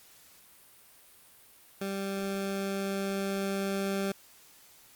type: tone with level ramp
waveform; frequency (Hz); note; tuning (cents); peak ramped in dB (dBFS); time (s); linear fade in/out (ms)
20% pulse; 196; G3; 0; -27 to -24; 1.81-4.12; 5
effects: white hiss -57 dBFS RMS until 4.95 s + Opus 48 kbps